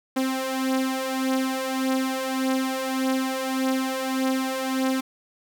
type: beating tone pair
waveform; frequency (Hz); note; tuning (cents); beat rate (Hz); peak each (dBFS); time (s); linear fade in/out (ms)
sawtooth; 261.6 / 263.3; C4 / C4; 0 / +11; 1.7; -24 / -21; 0.16-5.01; 10
effects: none